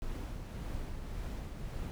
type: noise with tremolo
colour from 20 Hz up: brown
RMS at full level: -38 dBFS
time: 0.02-1.91 s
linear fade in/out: 0 ms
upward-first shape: triangle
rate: 1.8 Hz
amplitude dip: 40%
effects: none